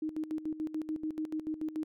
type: tone with tremolo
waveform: sine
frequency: 311.5 Hz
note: D#4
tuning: 2 cents sharp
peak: -31 dBFS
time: 0.02-1.84 s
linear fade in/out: 5 ms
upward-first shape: square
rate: 6.9 Hz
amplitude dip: 75%
effects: none